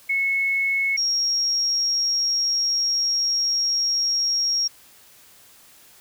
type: tone pair in turn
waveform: sine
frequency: 2194 / 5588 Hz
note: C#7 / F8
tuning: -18 / 0 cents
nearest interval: octave + major third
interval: 1618 cents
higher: second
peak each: -19 dBFS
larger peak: neither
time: 0.09-0.97 / 0.97-4.68 s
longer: second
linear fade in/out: 10 ms
effects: white hiss -51 dBFS RMS until 6 s